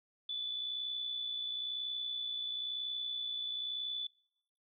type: tone with amplitude modulation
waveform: sine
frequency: 3476 Hz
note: A7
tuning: 22 cents flat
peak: -34 dBFS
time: 0.29-4.07 s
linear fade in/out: 5 ms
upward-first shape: sine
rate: 61 Hz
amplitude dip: 40%
effects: noise-tail reverb RT60 0.8 s tail -26 dB re dry